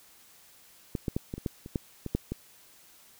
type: clicks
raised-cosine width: 3 ms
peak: -17 / -16 / -15 / -21 / -26 / -16 / -28 / -15 / -21 / -13 / -19 dBFS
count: 11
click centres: 0.952 / 1.082 / 1.165 / 1.339 / 1.38 / 1.462 / 1.661 / 1.758 / 2.063 / 2.15 / 2.32 s
effects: white hiss -57 dBFS RMS until 3.19 s